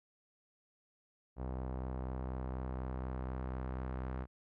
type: tone with low-pass filter sweep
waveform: sawtooth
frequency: 64.1 Hz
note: C2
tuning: 35 cents flat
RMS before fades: -40 dBFS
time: 1.36-4.27 s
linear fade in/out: 50 ms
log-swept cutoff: 870 to 1400 Hz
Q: 1.2
effects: none